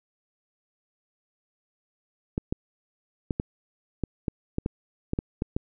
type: clicks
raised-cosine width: 3 ms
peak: -13 dBFS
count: 12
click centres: 2.379 / 2.525 / 3.308 / 3.399 / 4.037 / 4.282 / 4.584 / 4.661 / 5.134 / 5.189 / 5.421 / 5.565 s
effects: none